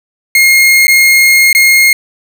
40% pulse tone with dropouts, 2143 Hz, C7, 41 cents sharp, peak -3 dBFS, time 0.35-1.93 s, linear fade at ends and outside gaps 2 ms, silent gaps 0.87-0.88 / 1.529-1.549 s, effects 7-bit

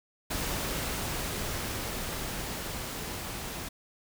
pink noise with level ramp, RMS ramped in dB -32 to -38 dBFS, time 0.3-3.69 s, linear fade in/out 10 ms, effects none

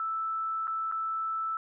sine tone with dropouts, 1318.5 Hz, E6, in tune, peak -29 dBFS, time 0-1.57 s, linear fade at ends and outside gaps 1 ms, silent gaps 0.671-0.678 / 0.915-0.922 s, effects none

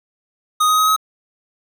square tone with pitch steps, 1244.5 / 1254.6 / 1264.8 / 1275.1 Hz, D#6 / D#6 / D#6 / D#6, 0 / +14 / +28 / +42 cents, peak -13 dBFS, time 0.6-0.964 s, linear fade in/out 10 ms, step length 91 ms, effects none

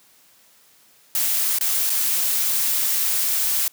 blue noise with dropouts, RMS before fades -21 dBFS, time 1.15-3.68 s, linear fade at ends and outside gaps 2 ms, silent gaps 1.587-1.609 / 1.897-1.901 s, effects white hiss -55 dBFS RMS until 3.72 s + high-pass 100 Hz 12 dB/octave

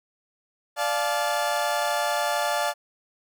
30% pulse chord, D minor, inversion none, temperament equal with one note detuned, 587.3 / 698.5 / 864.4 Hz, D5 / F5 / A5, 0 / 0 / -31 cents, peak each -25 dBFS, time 0.76-2.74 s, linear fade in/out 50 ms, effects none

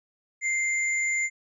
sine tone pair together, 2093 / 7040 Hz, C7 / A8, 0 / 0 cents, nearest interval octave + major sixth, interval 2100 cents, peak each -24 / -32 dBFS, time 0.41-1.3 s, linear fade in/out 50 ms, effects none

